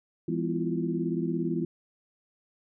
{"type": "tone cluster", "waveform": "sine", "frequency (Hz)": [168.8, 204.6, 250.7, 331.7, 349.4], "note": ["E3", "G#3", "B3", "E4", "F4"], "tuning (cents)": [41, -26, 26, 11, 1], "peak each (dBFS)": [-31, -36, -33, -32, -34], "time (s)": [0.28, 1.65], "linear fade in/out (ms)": 5, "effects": []}